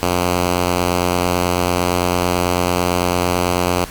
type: tone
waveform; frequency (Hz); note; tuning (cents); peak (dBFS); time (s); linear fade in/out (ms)
5% pulse; 89; F2; +33; -4; 0.03-3.85; 0
effects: pink hiss -34 dBFS RMS until 3.9 s + Opus 48 kbps